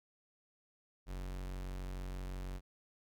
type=tone; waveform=45% pulse; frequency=46.25 Hz; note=F#1; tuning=in tune; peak=-40 dBFS; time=1.06-2.61 s; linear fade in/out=50 ms; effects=none